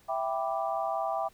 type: chord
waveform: sine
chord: E minor seventh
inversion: none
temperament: equal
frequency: 659.3 / 784 / 987.8 / 1174.7 Hz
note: E5 / G5 / B5 / D6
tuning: 0 / 0 / 0 / 0 cents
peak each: -32 / -32 / -38 / -36 dBFS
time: 0.08-1.29 s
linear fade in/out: 20 ms
effects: pink hiss -62 dBFS RMS until 1.33 s